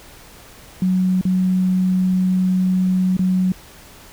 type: tone with dropouts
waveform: sine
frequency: 185 Hz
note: F#3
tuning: in tune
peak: -14 dBFS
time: 0.82-3.52 s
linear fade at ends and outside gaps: 2 ms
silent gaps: 1.212-1.252 / 3.168-3.192 s
effects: pink hiss -43 dBFS RMS until 4.12 s